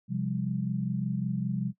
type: chord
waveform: sine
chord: C suspended fourth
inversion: none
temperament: equal with one note detuned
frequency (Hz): 130.81 / 174.61 / 199.88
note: C3 / F3 / G3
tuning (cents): 0 / 0 / +34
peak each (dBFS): -32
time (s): 0.08-1.73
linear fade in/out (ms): 50
effects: noise-tail reverb RT60 0.1 s tail -20 dB re dry